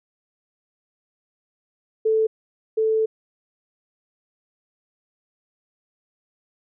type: tone pair in turn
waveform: sine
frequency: 440 / 440 Hz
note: A4 / A4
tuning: 0 / 0 cents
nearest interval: unison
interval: 0 cents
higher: neither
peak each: -16 / -17 dBFS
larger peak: first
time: 2.05-2.27 / 2.77-3.06 s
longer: second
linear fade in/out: 10 ms
effects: none